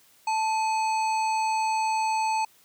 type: harmonic tone with a mistuned harmonic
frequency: 880 Hz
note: A5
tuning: in tune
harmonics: 1 / 3 / 5 / 7 / 9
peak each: -23 / -34 / -40 / -44 / -41 dBFS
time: 0.27-2.45 s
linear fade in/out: 5 ms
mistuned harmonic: 3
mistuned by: -75 cents
effects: white hiss -59 dBFS RMS until 2.64 s + high-pass 60 Hz 12 dB/octave